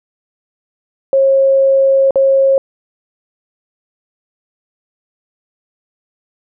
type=tone with dropouts; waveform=sine; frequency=541 Hz; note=C#5; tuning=42 cents flat; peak=-7 dBFS; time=1.13-2.58 s; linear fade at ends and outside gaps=1 ms; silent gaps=2.108-2.157 s; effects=none